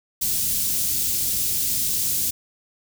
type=band-stop noise; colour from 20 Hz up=white; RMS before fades=-23 dBFS; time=0.21-2.31 s; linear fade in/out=10 ms; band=220 to 5000 Hz; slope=12 dB/octave; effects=none